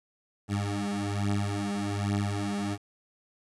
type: beating tone pair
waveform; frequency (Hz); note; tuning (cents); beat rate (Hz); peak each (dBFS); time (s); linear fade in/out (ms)
20% pulse; 100.7 / 101.9; G2 / G#2; +47 / -32; 1.2; -26; 0.48-2.78; 50
effects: resampled to 24000 Hz + 9-bit